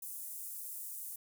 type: high-pass noise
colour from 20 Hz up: pink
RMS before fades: -44 dBFS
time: 0.02-1.16 s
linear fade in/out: 5 ms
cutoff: 9200 Hz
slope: 24 dB/octave
effects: none